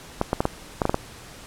clicks, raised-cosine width 1 ms, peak -6 dBFS, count 8, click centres 0.214 / 0.331 / 0.405 / 0.454 / 0.818 / 0.854 / 0.895 / 0.944 s, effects pink hiss -43 dBFS RMS until 1.46 s + low-pass 11000 Hz 12 dB/octave

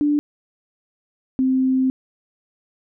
sine tone pair in turn, 293.7 / 260.8 Hz, D4 / C4, 0 / -5 cents, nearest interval major second, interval 205 cents, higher first, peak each -15 dBFS, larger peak neither, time 0.01-0.19 / 1.39-1.9 s, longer second, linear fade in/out 0 ms, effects none

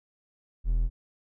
triangle tone, 41.2 Hz, E1, in tune, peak -20 dBFS, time 0.64-0.9 s, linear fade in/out 50 ms, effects none

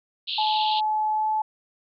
pink band-pass noise, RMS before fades -29 dBFS, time 0.27-0.81 s, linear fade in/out 20 ms, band 2800 to 4300 Hz, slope 96 dB/octave
sine tone with pitch glide, 859 to 864.5 Hz, A5 to A5, -42 to -31 cents, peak -21 dBFS, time 0.38-1.42 s, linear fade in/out 5 ms, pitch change +11 cents, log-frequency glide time 1.12-1.26 s
effects none

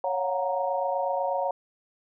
sine chord, Gb major seventh, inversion second, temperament equal with one note detuned, 554.4 / 711.9 / 740 / 932.3 Hz, Db5 / F5 / Gb5 / Bb5, 0 / +33 / 0 / 0 cents, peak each -28 / -32 / -32 / -30 dBFS, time 0.04-1.51 s, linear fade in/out 2 ms, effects none

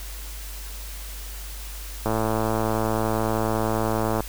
click train, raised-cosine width 1 ms, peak -10 dBFS, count 237, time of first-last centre 2.06-4.205 s, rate 110 Hz, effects added 50 Hz sine -34 dBFS peak until 4.28 s + white hiss -40 dBFS RMS until 4.28 s

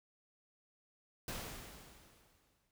pink noise with exponential decay, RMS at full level -41 dBFS, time 1.28-2.71 s, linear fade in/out 1 ms, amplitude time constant 310 ms, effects none

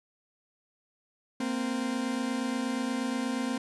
40% pulse tone pair together, 231.8 / 260.2 Hz, A#3 / C4, -10 / -9 cents, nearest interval major second, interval 201 cents, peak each -32 / -30 dBFS, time 1.4-3.58 s, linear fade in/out 5 ms, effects resampled to 24000 Hz

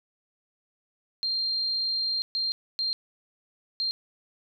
sine tone bursts at uneven times, 4186 Hz, C8, in tune, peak -25 dBFS, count 4, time 1.23-2.22 / 2.35-2.52 / 2.79-2.93 / 3.8-3.91 s, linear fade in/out 0 ms, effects none

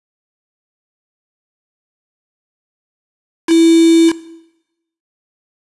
sine tone with quantisation, 330 Hz, E4, 2 cents sharp, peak -6 dBFS, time 3.47-4.13 s, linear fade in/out 50 ms, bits 3, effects noise-tail reverb RT60 0.9 s tail -18 dB re dry + resampled to 24000 Hz

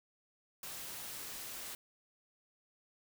white noise, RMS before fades -45 dBFS, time 0.63-1.75 s, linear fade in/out 2 ms, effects none

